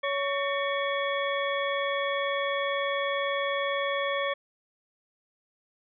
harmonic tone with a mistuned harmonic, 560 Hz, C#5, 18 cents sharp, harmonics 1 / 2 / 3 / 4 / 6, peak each -29 / -32 / -34 / -35 / -37 dBFS, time 0.03-4.34 s, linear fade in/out 10 ms, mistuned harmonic 3, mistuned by +130 cents, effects none

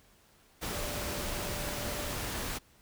sine tone in noise, 587.3 Hz, D5, in tune, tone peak -43 dBFS, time 0.71-2.16 s, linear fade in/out 20 ms, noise pink, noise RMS -36 dBFS, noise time 0.61-2.59 s, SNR -10 dB, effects pink hiss -63 dBFS RMS until 2.81 s

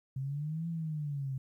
sine exponential two-way sweep, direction up then down, 130.81 to 168.8 to 130.81 Hz, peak -33 dBFS, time 0.16-1.38 s, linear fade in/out 5 ms, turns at 0.68 s, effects 12-bit

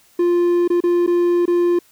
triangle tone with dropouts, 349.2 Hz, F4, in tune, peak -11 dBFS, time 0.19-1.79 s, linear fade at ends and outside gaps 5 ms, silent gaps 0.678-0.701 / 0.805-0.837 / 1.065-1.075 / 1.456-1.478 s, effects white hiss -54 dBFS RMS until 1.91 s

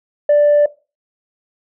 sine tone, 587.3 Hz, D5, in tune, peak -6 dBFS, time 0.29-0.66 s, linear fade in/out 5 ms, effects noise-tail reverb RT60 0.3 s tail -19 dB re dry + tanh soft clip ceiling -6 dBFS

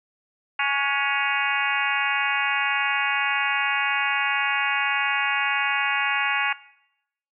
harmonic tone with a mistuned harmonic, 278.6 Hz, C#4, 9 cents sharp, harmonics 3 / 4 / 5 / 6 / 7 / 8 / 9 / 10, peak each -29 / -29 / -29 / -29 / -29 / -29 / -29 / -29 dBFS, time 0.59-6.53 s, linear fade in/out 5 ms, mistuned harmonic 5, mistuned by +51 cents, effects noise-tail reverb RT60 0.8 s tail -20 dB re dry

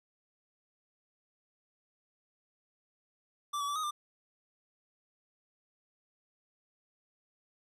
square tone with pitch steps, 1169 / 1139 / 1161 / 1253 / 1192 Hz, D6 / C#6 / D6 / D#6 / D6, -8 / +47 / -20 / +12 / +25 cents, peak -33 dBFS, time 3.53-3.91 s, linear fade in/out 10 ms, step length 76 ms, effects low-pass 12000 Hz 12 dB/octave

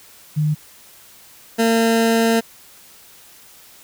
sine / 20% pulse tone pair in turn, 151.9 / 227.6 Hz, D#3 / A#3, -41 / -41 cents, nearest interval perfect fifth, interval 700 cents, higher second, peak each -15 / -9 dBFS, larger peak second, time 0.36-0.55 / 1.58-2.41 s, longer second, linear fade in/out 20 ms, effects white hiss -46 dBFS RMS until 3.83 s

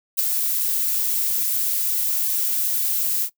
violet noise with ADSR envelope, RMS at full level -17 dBFS, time 0.17-3.3 s, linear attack 25 ms, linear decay 13 ms, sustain -5 dB, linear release 71 ms, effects noise-tail reverb RT60 0.1 s tail -19 dB re dry

